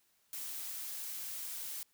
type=noise; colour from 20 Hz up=blue; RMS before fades=-42 dBFS; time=0.33-1.83 s; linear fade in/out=0 ms; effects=white hiss -73 dBFS RMS until 1.93 s